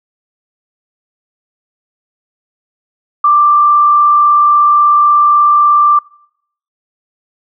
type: tone with frequency modulation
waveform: sine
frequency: 1179 Hz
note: D6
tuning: 6 cents sharp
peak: -5 dBFS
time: 3.24-5.99 s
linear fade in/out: 5 ms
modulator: 43.6 Hz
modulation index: 0.3
effects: noise-tail reverb RT60 0.7 s tail -24 dB re dry